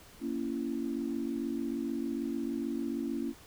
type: chord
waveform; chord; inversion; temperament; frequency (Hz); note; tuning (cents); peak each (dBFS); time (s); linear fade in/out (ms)
sine; A# diminished; none; just; 233.1 / 279.7 / 335.6; A#3 / C#4 / E4; 0 / +16 / +31; -36 / -35 / -37; 0.2-3.34; 50
effects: pink hiss -55 dBFS RMS until 3.46 s